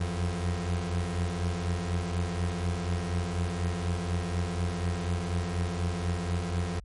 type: beating tone pair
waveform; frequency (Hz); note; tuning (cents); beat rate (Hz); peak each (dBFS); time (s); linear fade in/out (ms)
30% pulse; 84.5 / 88.6; E2 / F2; +43 / +25; 4.1; -30 / -27; 0-6.8; 10
effects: added 50 Hz sine -45 dBFS peak until 6.84 s + MP3 48 kbps